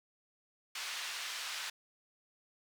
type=band-pass noise; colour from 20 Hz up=white; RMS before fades=-41 dBFS; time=0.75-1.7 s; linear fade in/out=5 ms; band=1200 to 4500 Hz; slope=12 dB/octave; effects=none